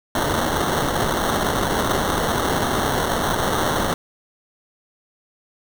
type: noise with sample-and-hold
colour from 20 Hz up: white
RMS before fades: -21 dBFS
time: 0.15-3.94 s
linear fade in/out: 2 ms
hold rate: 2450 Hz
effects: none